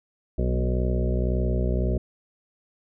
harmonic tone with a mistuned harmonic, 61.74 Hz, B1, in tune, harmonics 1 / 2 / 3 / 4 / 6 / 7 / 8 / 9 / 10, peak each -23 / -29 / -31 / -34 / -32 / -37 / -37 / -39 / -36 dBFS, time 0.38-1.98 s, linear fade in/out 5 ms, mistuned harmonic 3, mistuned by +21 cents, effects none

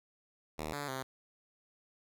5% pulse tone with pitch steps, 77.4 / 144.3 / 131.8 Hz, D#2 / D3 / C3, -9 / -30 / +13 cents, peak -26 dBFS, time 0.58-1.03 s, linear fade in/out 10 ms, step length 150 ms, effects none

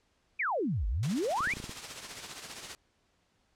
sine exponential two-way sweep, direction down then up, 2540 to 46.47 to 2540 Hz, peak -28 dBFS, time 0.39-1.54 s, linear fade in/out 10 ms, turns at 0.87 s
white noise with tremolo, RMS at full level -38 dBFS, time 1.03-2.75 s, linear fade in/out 0 ms, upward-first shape triangle, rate 15 Hz, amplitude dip 60%
clicks, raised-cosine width 3 ms, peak -29 dBFS, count 7, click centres 1.406 / 1.473 / 1.537 / 1.57 / 1.601 / 1.641 / 1.694 s
effects pink hiss -72 dBFS RMS until 3.55 s + low-pass 7000 Hz 12 dB/octave

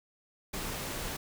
pink noise, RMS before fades -37 dBFS, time 0.53-1.17 s, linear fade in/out 10 ms, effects none

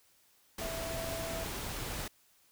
sine tone in noise, 659.3 Hz, E5, in tune, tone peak -39 dBFS, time 0.61-1.44 s, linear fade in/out 5 ms, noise pink, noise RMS -39 dBFS, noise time 0.58-2.08 s, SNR -3 dB, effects white hiss -67 dBFS RMS until 2.51 s

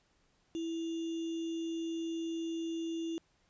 sine tone with sample-and-hold, 329.6 Hz, E4, in tune, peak -34 dBFS, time 0.55-3.18 s, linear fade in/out 0 ms, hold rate 3150 Hz, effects pink hiss -72 dBFS RMS until 3.49 s + resampled to 16000 Hz

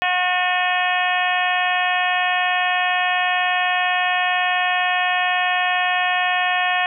harmonic tone with a mistuned harmonic, 362.1 Hz, F#4, 37 cents flat, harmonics 2 / 3 / 4 / 5 / 6 / 7 / 8 / 9, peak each -21 / -27 / -31 / -22 / -31 / -24 / -29 / -32 dBFS, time 0.02-6.86 s, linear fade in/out 0 ms, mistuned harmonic 6, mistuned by +22 cents, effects none

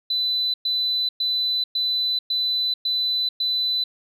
sine tone bursts, 4000 Hz, B7, 21 cents sharp, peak -19 dBFS, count 7, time 0.1-3.84 s, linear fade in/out 5 ms, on 440 ms, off 110 ms, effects tanh soft clip ceiling -15 dBFS

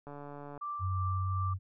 click train, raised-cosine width 1 ms, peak -32 dBFS, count 74, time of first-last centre 0.07-0.577 s, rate 144 Hz
sine tone with tremolo, 1174.7 Hz, D6, in tune, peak -34 dBFS, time 0.61-1.54 s, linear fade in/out 10 ms, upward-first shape triangle, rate 2.7 Hz, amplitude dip 45%
sine tone with pitch glide, 93 to 93.97 Hz, F#2 to F#2, +9 to +27 cents, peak -30 dBFS, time 0.79-1.59 s, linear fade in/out 50 ms, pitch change +18 cents, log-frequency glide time 1.05-1.32 s
effects none

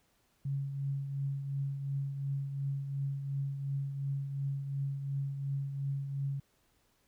sine tone with tremolo, 138.59 Hz, C#3, in tune, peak -30 dBFS, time 0.45-6.4 s, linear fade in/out 5 ms, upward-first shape triangle, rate 2.8 Hz, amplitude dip 55%, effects pink hiss -72 dBFS RMS until 7.07 s

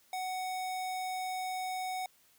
square tone, 744 Hz, F#5, 9 cents sharp, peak -35 dBFS, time 0.13-2.06 s, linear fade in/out 2 ms, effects white hiss -66 dBFS RMS until 2.38 s

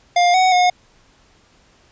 square tone with pitch steps, 705 / 745 / 722 Hz, F5 / F#5 / F#5, +16 / +12 / -43 cents, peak -12 dBFS, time 0.16-0.7 s, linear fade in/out 5 ms, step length 180 ms, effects pink hiss -54 dBFS RMS until 1.91 s + resampled to 16000 Hz

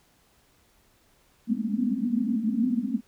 pink band-pass noise, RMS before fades -26 dBFS, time 1.47-3.01 s, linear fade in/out 50 ms, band 210 to 260 Hz, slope 96 dB/octave, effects pink hiss -63 dBFS RMS until 3.07 s

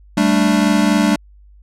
square chord, G suspended second, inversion none, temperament equal, 196 / 220 / 293.7 Hz, G3 / A3 / D4, 0 / 0 / 0 cents, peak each -17 dBFS, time 0.17-1.16 s, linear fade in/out 5 ms, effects added 50 Hz sine -42 dBFS peak until 1.62 s + low-pass 10000 Hz 12 dB/octave

